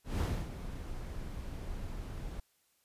brown noise with ADSR envelope, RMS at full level -29 dBFS, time 0.04-2.4 s, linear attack 160 ms, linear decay 280 ms, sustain -12 dB, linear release 3 ms, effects white hiss -73 dBFS RMS until 2.84 s + resampled to 32000 Hz

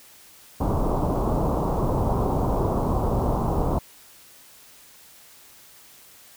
pink low-pass noise, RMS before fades -23 dBFS, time 0.6-3.79 s, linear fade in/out 10 ms, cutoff 1100 Hz, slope 48 dB/octave, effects white hiss -50 dBFS RMS until 6.36 s

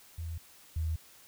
sine tone pair in turn, 82.41 / 79.97 Hz, E2 / D#2, 0 / +48 cents, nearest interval minor second, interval 52 cents, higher first, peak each -35 / -29 dBFS, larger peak second, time 0.18-0.38 / 0.76-0.96 s, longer neither, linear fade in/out 5 ms, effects white hiss -57 dBFS RMS until 1.27 s

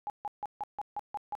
sine tone bursts, 830.6 Hz, G#5, in tune, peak -32 dBFS, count 8, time 0.07-1.352 s, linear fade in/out 0 ms, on 29 ms, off 150 ms, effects none

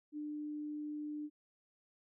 sine tone, 298.9 Hz, D4, 31 cents sharp, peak -39 dBFS, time 0.12-1.3 s, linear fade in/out 50 ms, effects none

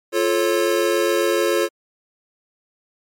square chord, F augmented, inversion none, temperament just, 349.2 / 436.5 / 545.7 Hz, F4 / A4 / C#5, 0 / -14 / -27 cents, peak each -21 / -22 / -22 dBFS, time 0.12-1.69 s, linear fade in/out 50 ms, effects MP3 64 kbps

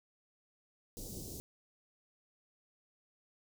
pink band-stop noise, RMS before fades -45 dBFS, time 0.97-1.4 s, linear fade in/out 0 ms, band 510 to 5000 Hz, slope 24 dB/octave, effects none

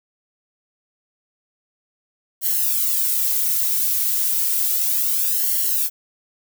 violet noise with flanger, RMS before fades -20 dBFS, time 2.41-5.9 s, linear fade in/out 50 ms, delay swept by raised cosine 0.8 to 2.9 ms, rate 0.32 Hz, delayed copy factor -1, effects none

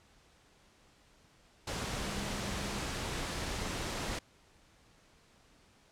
sine tone in noise, 201.4 Hz, G3, 47 cents sharp, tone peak -43 dBFS, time 1.98-2.86 s, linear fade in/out 5 ms, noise pink, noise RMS -37 dBFS, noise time 1.67-4.19 s, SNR -9 dB, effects pink hiss -64 dBFS RMS until 5.91 s + low-pass 8000 Hz 12 dB/octave

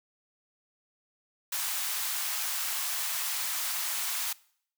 white high-pass noise, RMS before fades -32 dBFS, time 1.52-4.33 s, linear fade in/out 5 ms, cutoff 780 Hz, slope 24 dB/octave, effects noise-tail reverb RT60 0.6 s tail -22 dB re dry

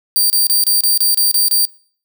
5% pulse tone bursts, 4674 Hz, D8, 9 cents flat, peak -4 dBFS, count 9, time 0.16-1.652 s, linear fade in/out 0 ms, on 140 ms, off 29 ms, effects noise-tail reverb RT60 0.5 s tail -25 dB re dry

